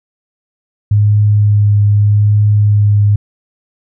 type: tone with vibrato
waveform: sine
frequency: 103.83 Hz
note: G#2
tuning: in tune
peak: -6 dBFS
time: 0.91-3.16 s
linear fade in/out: 5 ms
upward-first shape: triangle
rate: 0.82 Hz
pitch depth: 15 cents each way
effects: none